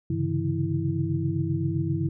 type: tone cluster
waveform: sine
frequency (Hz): 98.6 / 135.8 / 143.5 / 163.4 / 327.6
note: G2 / C#3 / D3 / E3 / E4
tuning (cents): +11 / -35 / -40 / -15 / -11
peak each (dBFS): -30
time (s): 0.1-2.09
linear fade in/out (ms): 5
effects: none